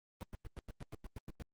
brown noise bursts, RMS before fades -44 dBFS, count 11, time 0.21-1.422 s, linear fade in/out 0 ms, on 22 ms, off 97 ms, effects Opus 32 kbps

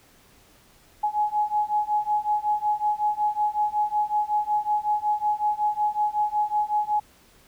sine beating tone pair, 838 / 843.4 Hz, G#5 / G#5, +15 / +26 cents, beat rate 5.4 Hz, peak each -25 / -24 dBFS, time 1.03-7 s, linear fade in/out 10 ms, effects pink hiss -56 dBFS RMS until 7.47 s

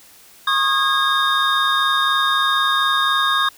triangle tone cluster, 1091 / 1234 / 1636 / 3678 Hz, C#6 / D#6 / G#6 / A#7, -28 / -15 / -26 / -24 cents, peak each -19 dBFS, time 0.47-3.49 s, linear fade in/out 5 ms, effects white hiss -47 dBFS RMS until 3.57 s

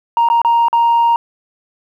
sine tone with dropouts, 934 Hz, A#5, 3 cents sharp, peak -7 dBFS, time 0.17-1.16 s, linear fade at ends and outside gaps 1 ms, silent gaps 0.287-0.3 / 0.417-0.448 / 0.684-0.729 s, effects tanh soft clip ceiling -7 dBFS + 8-bit

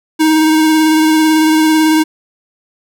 square tone with vibrato, 313.8 Hz, D#4, 15 cents sharp, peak -8 dBFS, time 0.19-2.04 s, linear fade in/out 20 ms, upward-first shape sine, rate 18 Hz, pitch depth 19 cents each way, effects none

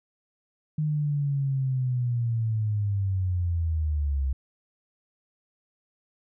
sine linear sweep, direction down, 154.1 to 65.41 Hz, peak -23 dBFS, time 0.78-4.33 s, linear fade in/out 5 ms, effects none

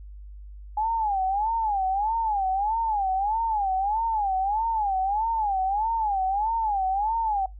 sine tone with vibrato, 830.6 Hz, G#5, in tune, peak -22 dBFS, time 0.77-7.46 s, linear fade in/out 5 ms, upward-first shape sine, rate 1.6 Hz, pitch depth 170 cents each way, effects noise-tail reverb RT60 0.2 s tail -22 dB re dry + added 50 Hz sine -39 dBFS peak until 7.59 s

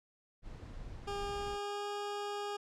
brown noise, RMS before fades -46 dBFS, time 0.42-1.59 s, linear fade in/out 50 ms
20% pulse tone with pitch glide, 404.1 to 409.7 Hz, G#4 to G#4, -47 to -24 cents, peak -32 dBFS, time 1.07-2.57 s, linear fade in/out 10 ms, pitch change +23 cents, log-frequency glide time 1.21-1.88 s
effects low-pass 7000 Hz 12 dB/octave

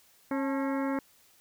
harmonic tone with a mistuned harmonic, 271.8 Hz, C#4, 34 cents flat, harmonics 1 / 2 / 3 / 4 / 5 / 6 / 7 / 8, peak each -29 / -35 / -39 / -41 / -43 / -45 / -46 / -47 dBFS, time 0.31-0.99 s, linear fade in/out 2 ms, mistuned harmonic 3, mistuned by +110 cents, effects white hiss -62 dBFS RMS until 1.4 s

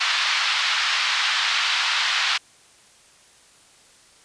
white band-pass noise, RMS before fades -22 dBFS, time 0-2.38 s, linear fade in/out 10 ms, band 1000 to 4300 Hz, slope 24 dB/octave, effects white hiss -53 dBFS RMS until 4.24 s + resampled to 22050 Hz

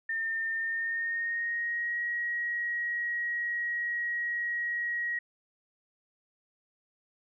sine tone with pitch glide, 1810 to 1898.9 Hz, A6 to A#6, +48 to +32 cents, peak -29 dBFS, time 0.09-5.19 s, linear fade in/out 5 ms, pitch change +84 cents, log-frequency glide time 0.55-1.99 s, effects none

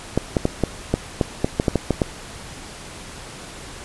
clicks, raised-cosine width 2 ms, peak -3 dBFS, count 12, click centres 0.176 / 0.368 / 0.454 / 0.637 / 0.94 / 1.212 / 1.445 / 1.599 / 1.682 / 1.757 / 1.907 / 2.018 s, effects pink hiss -37 dBFS RMS until 3.84 s + resampled to 24000 Hz

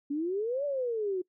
sine exponential two-way sweep, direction up then down, 277.2 to 587.3 to 356.9 Hz, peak -28 dBFS, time 0.1-1.22 s, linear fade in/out 10 ms, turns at 0.65 s, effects noise-tail reverb RT60 0.1 s tail -22 dB re dry

